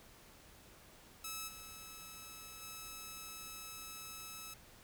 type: tone with level steps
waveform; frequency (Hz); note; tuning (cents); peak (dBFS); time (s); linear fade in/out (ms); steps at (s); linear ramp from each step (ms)
5% pulse; 1300; E6; -24; -30 / -38 / -35; 1.24-4.54; 5; 1.47 / 2.61; 20
effects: pink hiss -60 dBFS RMS until 4.83 s